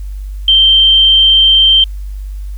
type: tone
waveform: sine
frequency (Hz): 3136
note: G7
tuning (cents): 0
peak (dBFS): -4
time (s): 0.48-1.84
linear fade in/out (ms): 2
effects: added 49 Hz sine -20 dBFS peak until 2.57 s + white hiss -49 dBFS RMS until 2.57 s